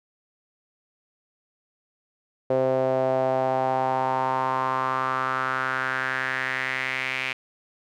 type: tone with band-pass filter sweep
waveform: sawtooth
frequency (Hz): 130.81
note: C3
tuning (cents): 0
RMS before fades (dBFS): -25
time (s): 2.5-7.33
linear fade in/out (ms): 5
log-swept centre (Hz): 530 to 2400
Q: 4.2
effects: none